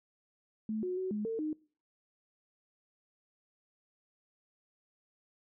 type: tone with pitch steps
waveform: sine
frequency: 217.4 / 364.3 / 374.1 / 210.1 / 451 / 307.8 Hz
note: A3 / F#4 / F#4 / G#3 / A4 / D#4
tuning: -21 / -27 / +19 / +20 / +43 / -19 cents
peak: -32 dBFS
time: 0.69-1.53 s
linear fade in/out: 2 ms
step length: 140 ms
effects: noise-tail reverb RT60 0.4 s tail -23 dB re dry